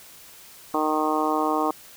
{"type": "harmonic tone", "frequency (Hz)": 154.4, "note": "D#3", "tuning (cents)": -13, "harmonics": [2, 3, 4, 5, 6, 7, 8], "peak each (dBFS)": [-26, -29, -31, -27, -30, -27, -32], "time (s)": [0.74, 1.71], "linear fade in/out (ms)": 2, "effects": ["white hiss -47 dBFS RMS until 1.96 s"]}